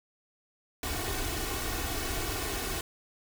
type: noise with comb filter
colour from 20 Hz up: pink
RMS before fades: -33 dBFS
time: 0.83-2.81 s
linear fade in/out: 2 ms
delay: 2.7 ms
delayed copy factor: +0.7
effects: none